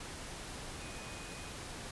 sine tone in noise, 2489 Hz, D#7, in tune, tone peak -54 dBFS, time 0.81-1.51 s, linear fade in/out 5 ms, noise pink, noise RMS -45 dBFS, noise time 0-1.91 s, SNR -12 dB, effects resampled to 24000 Hz

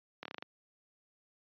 slowing click train, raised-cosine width 0.3 ms, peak -25 dBFS, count 7, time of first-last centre 0.23-0.425 s, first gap 24 ms, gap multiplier 1.12, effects high-pass 200 Hz 12 dB/octave + resampled to 11025 Hz

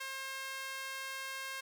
sawtooth tone with high-pass filter, 534 Hz, C5, 35 cents sharp, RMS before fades -42 dBFS, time 0-1.61 s, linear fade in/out 10 ms, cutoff 1500 Hz, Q 1.3, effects none

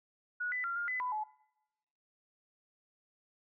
sine tone with pitch steps, 1460 / 1997 / 1382 / 1411 / 2009 / 998 / 856 Hz, F#6 / B6 / F6 / F6 / B6 / B5 / A5, -24 / +19 / -19 / +17 / +29 / +18 / -48 cents, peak -33 dBFS, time 0.4-1.24 s, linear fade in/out 10 ms, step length 120 ms, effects noise-tail reverb RT60 1.0 s tail -25 dB re dry

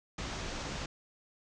pink low-pass noise, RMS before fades -39 dBFS, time 0.18-0.86 s, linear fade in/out 5 ms, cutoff 7100 Hz, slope 48 dB/octave, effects none

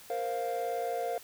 triangle chord, Bb suspended second, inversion none, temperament just, 466.2 / 524.4 / 699.2 Hz, Bb4 / C5 / F5, 0 / +4 / +2 cents, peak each -33 / -34 / -31 dBFS, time 0.1-1.18 s, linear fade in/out 2 ms, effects tanh soft clip ceiling -22 dBFS + white hiss -52 dBFS RMS until 1.23 s

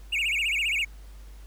triangle tone with vibrato, 2500 Hz, D#7, 8 cents sharp, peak -22 dBFS, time 0.12-0.85 s, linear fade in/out 10 ms, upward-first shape sine, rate 15 Hz, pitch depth 240 cents each way, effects added 50 Hz sine -42 dBFS peak until 1.46 s + pink hiss -57 dBFS RMS until 1.46 s

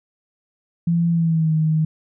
sine tone with pitch glide, 169.3 to 157.05 Hz, E3 to D#3, +46 to +16 cents, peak -15 dBFS, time 0.87-1.85 s, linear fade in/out 5 ms, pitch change -130 cents, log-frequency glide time 1.1-1.53 s, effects none

